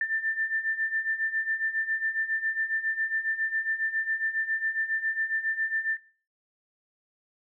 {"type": "beating tone pair", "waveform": "sine", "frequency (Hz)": [1778, 1785.3], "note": ["A6", "A6"], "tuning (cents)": [18, 25], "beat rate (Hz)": 7.3, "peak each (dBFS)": [-32, -27], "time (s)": [0.01, 5.97], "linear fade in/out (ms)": 2, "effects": ["noise-tail reverb RT60 0.4 s tail -22 dB re dry"]}